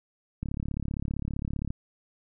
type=click train; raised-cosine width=5 ms; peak=-19 dBFS; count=46; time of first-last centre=0.43-1.705 s; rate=35.3 Hz; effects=none